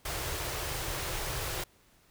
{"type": "band-stop noise", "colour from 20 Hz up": "pink", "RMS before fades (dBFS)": -35, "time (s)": [0.05, 1.64], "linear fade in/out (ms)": 5, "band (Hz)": [160, 320], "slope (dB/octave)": 48, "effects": ["pink hiss -64 dBFS RMS until 2.1 s"]}